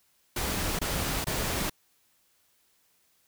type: noise bursts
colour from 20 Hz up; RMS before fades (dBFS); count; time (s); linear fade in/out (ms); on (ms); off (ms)
pink; -30; 3; 0.36-1.698; 5; 430; 24
effects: white hiss -68 dBFS RMS until 3.27 s